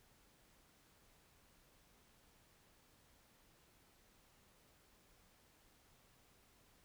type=silence; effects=pink hiss -70 dBFS RMS until 6.84 s